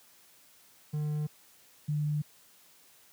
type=tone pair in turn; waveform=triangle / sine; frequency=150.4 / 149.19 Hz; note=D3 / D3; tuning=+42 / +28 cents; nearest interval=unison; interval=14 cents; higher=first; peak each=-27 dBFS; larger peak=neither; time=0.93-1.27 / 1.88-2.22 s; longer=neither; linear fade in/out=10 ms; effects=white hiss -60 dBFS RMS until 3.12 s + high-pass 80 Hz 12 dB/octave